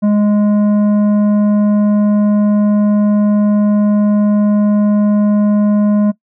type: tone with tanh clipping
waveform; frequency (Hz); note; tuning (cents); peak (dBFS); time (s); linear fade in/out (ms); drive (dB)
sine; 207.7; G#3; 0; -10; 0.02-6.12; 20; 9
effects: noise-tail reverb RT60 0.1 s tail -20 dB re dry